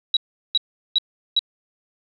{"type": "tone bursts", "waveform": "sine", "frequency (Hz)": 3884, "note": "B7", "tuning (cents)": -30, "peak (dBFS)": -14, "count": 4, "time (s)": [0.14, 1.392], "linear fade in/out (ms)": 2, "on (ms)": 28, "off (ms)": 380, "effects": []}